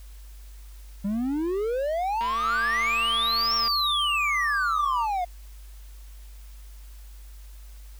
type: exponential two-way sweep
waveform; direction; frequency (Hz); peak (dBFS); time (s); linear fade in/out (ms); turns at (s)
triangle; up then down; 193.7 to 5580 to 693; -22; 1.04-5.25; 10; 3.55
type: click train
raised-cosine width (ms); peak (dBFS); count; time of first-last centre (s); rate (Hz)
0.3; -22; 336; 2.21-3.679; 228
type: tone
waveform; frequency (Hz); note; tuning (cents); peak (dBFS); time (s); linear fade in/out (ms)
sine; 1174.7; D6; 0; -26; 2.41-5.07; 50
effects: added 50 Hz sine -41 dBFS peak until 7.99 s + white hiss -56 dBFS RMS until 7.99 s